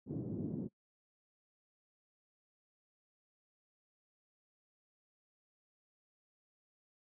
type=band-pass noise; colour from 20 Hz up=white; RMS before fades=-40 dBFS; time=0.06-0.69 s; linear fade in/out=50 ms; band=110 to 310 Hz; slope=24 dB/octave; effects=noise-tail reverb RT60 0.1 s tail -24 dB re dry